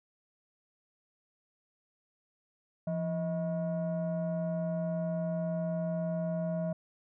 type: tone pair together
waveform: sine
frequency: 170.9 / 634.5 Hz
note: F3 / D#5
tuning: -37 / +34 cents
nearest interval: octave + major seventh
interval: 2271 cents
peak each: -30 / -32 dBFS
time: 2.87-6.73 s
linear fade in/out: 5 ms
effects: tanh soft clip ceiling -27 dBFS